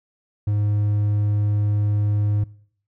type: tone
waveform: triangle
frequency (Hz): 103.83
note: G#2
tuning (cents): 0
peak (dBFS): -16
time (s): 0.47-2.44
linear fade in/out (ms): 5
effects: noise-tail reverb RT60 0.6 s tail -22 dB re dry